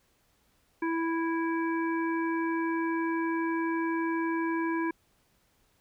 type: harmonic tone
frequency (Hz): 329.6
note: E4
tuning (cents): 0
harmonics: 1 / 3 / 5 / 7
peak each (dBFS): -28 / -34 / -37 / -42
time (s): 0.82-4.91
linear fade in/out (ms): 5
effects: pink hiss -69 dBFS RMS until 5.8 s